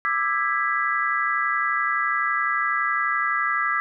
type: chord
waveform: sine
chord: E dominant seventh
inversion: third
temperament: just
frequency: 1186.7 / 1318.5 / 1648.1 / 1977.8 Hz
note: D6 / E6 / G#6 / B6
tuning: +18 / 0 / -14 / +2 cents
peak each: -26 dBFS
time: 0.05-3.8 s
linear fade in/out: 0 ms
effects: none